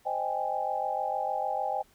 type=chord; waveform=sine; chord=Ab major seventh; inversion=first; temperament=equal; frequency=523.3 / 622.3 / 784 / 830.6 Hz; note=C5 / Eb5 / G5 / Ab5; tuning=0 / 0 / 0 / 0 cents; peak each=-37 / -35 / -31 / -33 dBFS; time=0.05-1.83 s; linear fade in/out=20 ms; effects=pink hiss -63 dBFS RMS until 1.94 s